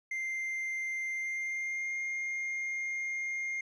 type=tone with pitch glide; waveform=triangle; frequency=2093 to 2121 Hz; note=C7 to C7; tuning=0 to +23 cents; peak=-31 dBFS; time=0.11-3.61 s; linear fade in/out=5 ms; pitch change=+23 cents; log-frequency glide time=1.11-1.96 s; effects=resampled to 22050 Hz